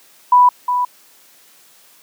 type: tone with echo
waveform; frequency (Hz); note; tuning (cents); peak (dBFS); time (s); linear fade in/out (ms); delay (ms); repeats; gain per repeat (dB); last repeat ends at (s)
sine; 987.8; B5; 0; -6; 0.32-0.49; 5; 360; 1; -8; 0.85
effects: white hiss -49 dBFS RMS until 2.02 s + high-pass 200 Hz 12 dB/octave